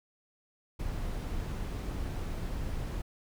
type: noise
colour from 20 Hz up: brown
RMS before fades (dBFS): -35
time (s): 0.79-3.02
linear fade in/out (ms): 10
effects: none